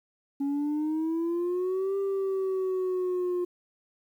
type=exponential two-way sweep; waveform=sine; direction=up then down; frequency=277.2 to 394.9 to 354.5 Hz; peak=-23 dBFS; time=0.4-3.45 s; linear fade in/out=10 ms; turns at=1.97 s; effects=tanh soft clip ceiling -25 dBFS + 10-bit